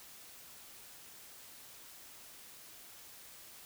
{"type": "silence", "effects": ["white hiss -54 dBFS RMS until 3.65 s"]}